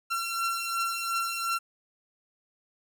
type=beating tone pair; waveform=sawtooth; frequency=1359 / 1361.8 Hz; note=F6 / F6; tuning=-48 / -44 cents; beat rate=2.8 Hz; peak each=-30 / -26 dBFS; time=0.1-1.59 s; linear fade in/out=20 ms; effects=none